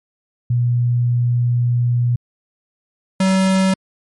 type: tone pair in turn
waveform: sine / square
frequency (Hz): 121.1 / 189.97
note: B2 / F#3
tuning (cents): -34 / +46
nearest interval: minor sixth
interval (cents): 780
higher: second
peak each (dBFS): -13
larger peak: neither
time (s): 0.5-2.16 / 3.2-3.74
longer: first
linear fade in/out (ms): 5
effects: MP3 48 kbps